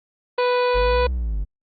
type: harmonic tone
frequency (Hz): 493.9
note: B4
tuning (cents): 0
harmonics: 1 / 2 / 3 / 4 / 5 / 6 / 7 / 8 / 9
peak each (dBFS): -18 / -23 / -31 / -37 / -31 / -43 / -38 / -38 / -38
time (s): 0.38-1.07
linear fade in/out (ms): 5
type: linear two-way sweep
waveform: triangle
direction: up then down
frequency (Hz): 46.96 to 65.41 to 46.96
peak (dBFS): -19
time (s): 0.74-1.45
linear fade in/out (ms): 20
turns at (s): 1.08
effects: Opus 24 kbps